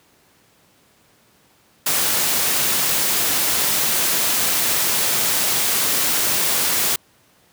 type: noise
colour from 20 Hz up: white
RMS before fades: -19 dBFS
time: 1.86-6.96 s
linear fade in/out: 5 ms
effects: pink hiss -56 dBFS RMS until 7.52 s + high-pass 100 Hz 12 dB/octave